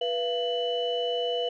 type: tone cluster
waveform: sine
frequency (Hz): 487.1 / 682 / 2980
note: B4 / F5 / F#7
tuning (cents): -24 / -41 / +12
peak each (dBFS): -27 / -31 / -31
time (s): 0.01-1.49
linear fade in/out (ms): 5
effects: tanh soft clip ceiling -18 dBFS